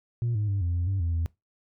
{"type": "tone with pitch steps", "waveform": "sine", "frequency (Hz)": [118.3, 105, 99.2, 86.6, 87.1, 97, 84.2, 82.8], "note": ["A#2", "G#2", "G2", "F2", "F2", "G2", "E2", "E2"], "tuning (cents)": [26, 19, 21, -14, -4, -18, 37, 8], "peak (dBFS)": -22, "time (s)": [0.22, 1.26], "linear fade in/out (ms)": 0, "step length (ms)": 130, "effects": ["noise-tail reverb RT60 0.2 s tail -24 dB re dry", "tanh soft clip ceiling -22 dBFS"]}